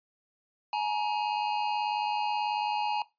square tone pair together, 843.6 / 942 Hz, G#5 / A#5, +27 / +18 cents, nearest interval major second, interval 191 cents, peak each -30 / -33 dBFS, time 0.73-3.02 s, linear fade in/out 2 ms, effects noise-tail reverb RT60 0.2 s tail -18 dB re dry + resampled to 11025 Hz

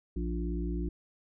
harmonic tone, 58.27 Hz, A#1, in tune, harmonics 1 / 3 / 5 / 6, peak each -32 / -37 / -39 / -40 dBFS, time 0.16-0.89 s, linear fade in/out 5 ms, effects none

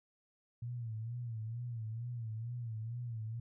sine tone with vibrato, 115.6 Hz, A#2, 14 cents flat, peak -38 dBFS, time 0.62-3.4 s, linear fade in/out 5 ms, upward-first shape sine, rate 2.2 Hz, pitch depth 98 cents each way, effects none

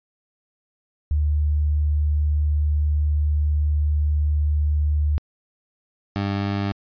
sine / 20% pulse tone pair in turn, 74.6 / 99.77 Hz, D2 / G2, +28 / +31 cents, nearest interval perfect fourth, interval 503 cents, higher second, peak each -17 dBFS, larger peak neither, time 1.11-5.18 / 6.16-6.72 s, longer first, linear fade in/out 0 ms, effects resampled to 11025 Hz

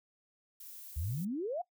violet noise, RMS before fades -49 dBFS, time 0.6-1.25 s, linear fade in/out 5 ms
sine exponential sweep, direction up, 69.3 to 750 Hz, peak -33 dBFS, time 0.96-1.62 s, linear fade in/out 10 ms
effects noise-tail reverb RT60 0.1 s tail -19 dB re dry

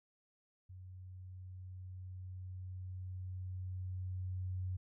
sine tone with level ramp, 92.3 Hz, F#2, 4 cents flat, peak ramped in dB -49 to -36 dBFS, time 0.69-4.77 s, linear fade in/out 10 ms, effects none

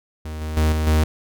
45% pulse tone with level steps, 77.78 Hz, D#2, in tune, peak -28 / -25 / -15 / -19 / -14 dBFS, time 0.25-1.04 s, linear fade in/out 5 ms, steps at 0.41 / 0.57 / 0.72 / 0.87 s, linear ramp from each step 2 ms, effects none

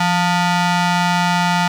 sawtooth ring-modulated tone, 531 Hz, C5, 25 cents sharp, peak -7 dBFS, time 0-1.68 s, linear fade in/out 5 ms, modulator 358 Hz, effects low-pass 6000 Hz 12 dB/octave + 7-bit

